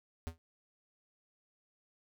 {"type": "tone with exponential decay", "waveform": "square", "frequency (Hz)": 82.41, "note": "E2", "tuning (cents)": 0, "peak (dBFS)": -33, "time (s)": [0.27, 0.38], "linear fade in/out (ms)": 0, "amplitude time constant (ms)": 22, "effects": []}